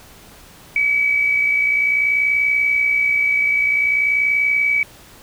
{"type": "tone with amplitude modulation", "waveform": "sine", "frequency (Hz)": 2282, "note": "C#7", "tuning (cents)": 50, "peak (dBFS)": -12, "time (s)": [0.76, 4.83], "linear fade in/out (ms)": 2, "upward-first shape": "sine", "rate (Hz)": 60.5, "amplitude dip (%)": 45, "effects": ["pink hiss -44 dBFS RMS until 5.22 s"]}